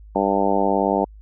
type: harmonic tone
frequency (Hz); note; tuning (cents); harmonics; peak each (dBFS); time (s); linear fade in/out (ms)
98.8; G2; +14; 2 / 3 / 4 / 5 / 6 / 7 / 8 / 9; -25 / -25 / -25 / -25 / -25 / -25 / -25 / -25; 0.15-1.05; 10
effects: added 52 Hz sine -40 dBFS peak until 1.21 s